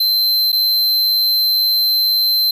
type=tone with dropouts; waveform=square; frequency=4099 Hz; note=C8; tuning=36 cents flat; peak=-13 dBFS; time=0-2.51 s; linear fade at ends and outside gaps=5 ms; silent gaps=0.52-0.527 s; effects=none